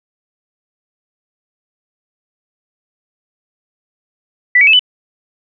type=tone with pitch steps; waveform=sine; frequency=1975.5 / 2269 / 2607 / 2994 Hz; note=B6 / C#7 / E7 / F#7; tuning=0 / +40 / -20 / +20 cents; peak=-5 dBFS; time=4.55-4.794 s; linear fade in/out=5 ms; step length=61 ms; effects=none